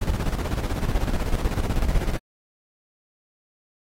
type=noise with tremolo; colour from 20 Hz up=brown; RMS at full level=-21 dBFS; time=0.01-2.18 s; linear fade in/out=10 ms; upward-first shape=square; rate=16 Hz; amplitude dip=60%; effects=AAC 48 kbps